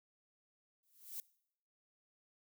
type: noise with exponential growth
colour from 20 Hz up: violet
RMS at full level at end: -41 dBFS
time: 0.83-1.2 s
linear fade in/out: 1 ms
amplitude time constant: 79 ms
effects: noise-tail reverb RT60 0.7 s tail -22 dB re dry